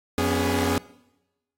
sawtooth tone cluster, 89.6 / 246.7 / 282.2 / 411.7 Hz, F2 / B3 / C#4 / G#4, +45 / -2 / +31 / -15 cents, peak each -23 dBFS, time 0.18-0.78 s, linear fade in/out 0 ms, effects noise-tail reverb RT60 1.0 s tail -22 dB re dry + AAC 48 kbps

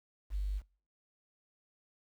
sine tone with quantisation, 49.33 Hz, G1, 12 cents sharp, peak -31 dBFS, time 0.3-0.62 s, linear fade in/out 50 ms, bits 10, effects noise-tail reverb RT60 0.4 s tail -24 dB re dry

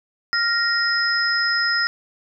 sine tone cluster, 1391 / 1872 / 5110 Hz, F6 / A#6 / D#8, -7 / +7 / +45 cents, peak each -22 dBFS, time 0.33-1.87 s, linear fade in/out 0 ms, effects none

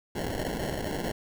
violet noise with sample-and-hold, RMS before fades -32 dBFS, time 0.15-1.12 s, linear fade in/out 5 ms, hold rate 1225 Hz, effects none

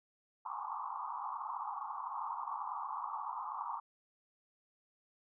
white band-pass noise, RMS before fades -41 dBFS, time 0.45-3.8 s, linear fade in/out 10 ms, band 800 to 1200 Hz, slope 96 dB/octave, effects none

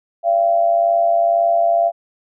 sine tone with amplitude modulation, 681 Hz, F5, 44 cents flat, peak -9 dBFS, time 0.23-1.92 s, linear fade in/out 50 ms, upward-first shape sine, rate 102 Hz, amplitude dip 65%, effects none

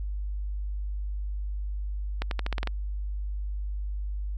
accelerating click train, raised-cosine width 0.3 ms, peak -14 dBFS, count 8, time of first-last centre 2.22-2.673 s, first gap 92 ms, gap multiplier 0.88, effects added 50 Hz sine -29 dBFS peak until 4.37 s

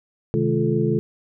sine tone cluster, 129.2 / 154.9 / 213.9 / 347.5 / 434.4 Hz, C3 / D#3 / A3 / F4 / A4, -21 / -7 / -49 / -9 / -22 cents, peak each -24 dBFS, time 0.34-0.99 s, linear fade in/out 0 ms, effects none

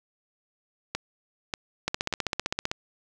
two click trains, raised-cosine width 0.2 ms, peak -9 / -11 dBFS, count 13 / 4, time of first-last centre 1.88-2.654 / 0.95-2.715 s, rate 15.5 / 1.7 Hz, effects none

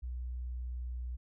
sine tone with pitch glide, 61.6 to 61.21 Hz, B1 to B1, -4 to -15 cents, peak -36 dBFS, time 0.02-1.17 s, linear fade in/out 20 ms, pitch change -11 cents, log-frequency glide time 0.39-1.04 s, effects none

